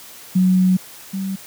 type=tone pair in turn; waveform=sine; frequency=185 / 192.58 Hz; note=F#3 / G3; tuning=0 / -30 cents; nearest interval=minor second; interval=70 cents; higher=second; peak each=-11 / -21 dBFS; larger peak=first; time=0.35-0.77 / 1.13-1.36 s; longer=first; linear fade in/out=10 ms; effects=white hiss -40 dBFS RMS until 1.46 s + high-pass 100 Hz 12 dB/octave